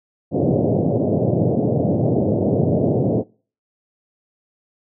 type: band-pass noise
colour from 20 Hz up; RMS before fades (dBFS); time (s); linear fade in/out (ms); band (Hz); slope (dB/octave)
pink; -18; 0.31-3.24; 50; 100 to 650; 48
effects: noise-tail reverb RT60 0.4 s tail -24 dB re dry